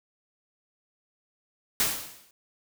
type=noise with exponential decay; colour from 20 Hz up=white; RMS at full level=-22 dBFS; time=1.8-2.31 s; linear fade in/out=1 ms; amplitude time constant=110 ms; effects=none